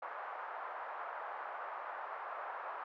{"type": "band-pass noise", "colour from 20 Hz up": "white", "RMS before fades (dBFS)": -44, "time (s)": [0.02, 2.84], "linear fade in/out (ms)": 5, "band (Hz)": [640, 1300], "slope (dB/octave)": 24, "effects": []}